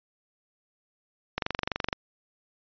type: click train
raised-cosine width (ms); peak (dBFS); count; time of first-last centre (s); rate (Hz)
0.3; -11; 14; 1.38-1.929; 23.7
effects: resampled to 11025 Hz